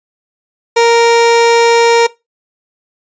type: tone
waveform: 30% pulse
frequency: 466.2 Hz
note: A#4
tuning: in tune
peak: -3 dBFS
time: 0.76-2.07 s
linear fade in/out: 10 ms
effects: noise-tail reverb RT60 0.2 s tail -19 dB re dry + resampled to 16000 Hz